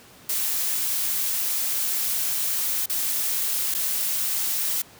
blue noise with dropouts, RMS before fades -25 dBFS, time 0.29-4.82 s, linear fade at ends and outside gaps 5 ms, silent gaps 2.859-2.896 / 3.742-3.747 s, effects pink hiss -49 dBFS RMS until 4.99 s + high-pass 100 Hz 12 dB/octave

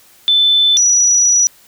sine tone pair in turn, 3520 / 5864 Hz, A7 / F#8, 0 / -16 cents, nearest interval major sixth, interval 884 cents, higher second, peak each -8 dBFS, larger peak neither, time 0.28-0.77 / 0.77-1.47 s, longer second, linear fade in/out 0 ms, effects white hiss -47 dBFS RMS until 1.67 s

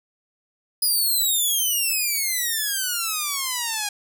5% pulse exponential sweep, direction down, 5010 to 813 Hz, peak -12 dBFS, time 0.82-3.89 s, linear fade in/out 5 ms, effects none

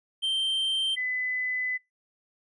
triangle / sine tone pair in turn, 3136 / 2008 Hz, G7 / B6, 0 / +28 cents, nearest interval minor sixth, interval 772 cents, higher first, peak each -23 / -27 dBFS, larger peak first, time 0.22-0.96 / 0.96-1.78 s, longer second, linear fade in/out 20 ms, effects noise-tail reverb RT60 0.2 s tail -22 dB re dry + resampled to 24000 Hz

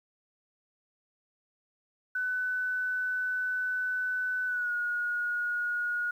sine tone with pitch glide, 1500 to 1444.7 Hz, F#6 to F#6, +23 to -42 cents, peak -28 dBFS, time 2.15-6.11 s, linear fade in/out 5 ms, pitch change -65 cents, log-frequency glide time 4.47-4.72 s, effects 10-bit

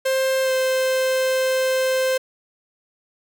45% pulse tone with pitch glide, 527 to 520.9 Hz, C5 to C5, +12 to -8 cents, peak -18 dBFS, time 0.05-2.18 s, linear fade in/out 10 ms, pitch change -20 cents, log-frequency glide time 0.43-0.52 s, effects none

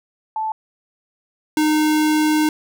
sine / square tone pair in turn, 875 / 306.8 Hz, A5 / D#4, -10 / -24 cents, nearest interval octave + tritone, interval 1814 cents, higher first, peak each -20 / -15 dBFS, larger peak second, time 0.36-0.52 / 1.57-2.49 s, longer second, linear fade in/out 2 ms, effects none

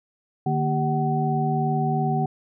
sine tone cluster, 150.9 / 233.7 / 391.6 / 753 Hz, D3 / A#3 / G4 / F#5, +47 / +5 / -2 / +30 cents, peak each -23 / -28 / -30 / -25 dBFS, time 0.46-2.26 s, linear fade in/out 5 ms, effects none

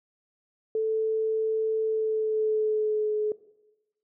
sine tone with pitch glide, 440 to 425.3 Hz, A4 to G#4, 0 to +41 cents, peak -23 dBFS, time 0.75-3.32 s, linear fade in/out 2 ms, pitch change -59 cents, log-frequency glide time 1.83-3.16 s, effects noise-tail reverb RT60 1.0 s tail -18 dB re dry

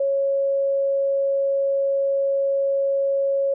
sine tone, 551 Hz, C#5, 11 cents flat, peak -18 dBFS, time 0-3.54 s, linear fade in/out 5 ms, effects none

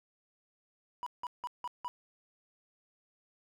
triangle tone bursts, 979 Hz, B5, 15 cents flat, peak -33 dBFS, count 5, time 1.03-1.88 s, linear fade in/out 0 ms, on 34 ms, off 170 ms, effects none

